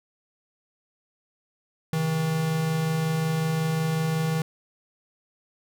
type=tone pair together; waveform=square; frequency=134.54 / 160 Hz; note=C3 / D#3; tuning=+49 / +49 cents; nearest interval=minor third; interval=300 cents; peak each=-34 / -24 dBFS; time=1.93-4.42 s; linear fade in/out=2 ms; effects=none